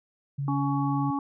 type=tone; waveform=sine; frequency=140 Hz; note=C#3; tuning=18 cents sharp; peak=-27 dBFS; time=0.38-1.11 s; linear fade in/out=10 ms
type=harmonic tone; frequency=280 Hz; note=C#4; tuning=18 cents sharp; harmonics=1 / 3 / 4; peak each=-27 / -32 / -33 dBFS; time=0.48-1.19 s; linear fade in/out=2 ms
effects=none